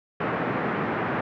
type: band-pass noise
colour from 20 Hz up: pink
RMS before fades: -27 dBFS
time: 0.2-1.21 s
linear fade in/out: 5 ms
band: 140 to 2000 Hz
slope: 24 dB/octave
effects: none